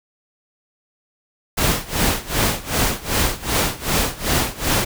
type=noise with tremolo; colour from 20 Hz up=pink; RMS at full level=-17 dBFS; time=1.57-4.85 s; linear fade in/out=10 ms; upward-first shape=sine; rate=2.6 Hz; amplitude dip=90%; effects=none